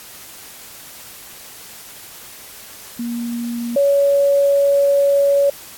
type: tone pair in turn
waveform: sine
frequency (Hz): 236.4 / 562.3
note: A#3 / C#5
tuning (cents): +24 / +25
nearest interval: octave + minor third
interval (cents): 1501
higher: second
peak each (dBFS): -21 / -11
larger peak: second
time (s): 2.99-3.76 / 3.76-5.5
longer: second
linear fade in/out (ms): 5
effects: white hiss -38 dBFS RMS until 5.77 s + AAC 64 kbps